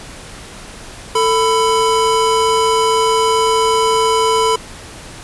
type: tone pair together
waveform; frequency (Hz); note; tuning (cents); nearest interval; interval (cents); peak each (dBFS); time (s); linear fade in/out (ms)
square; 444.4 / 996.8; A4 / B5; +17 / +16; octave + major second; 1399; -15; 1.15-4.56; 5
effects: pink hiss -34 dBFS RMS until 5.23 s + resampled to 24000 Hz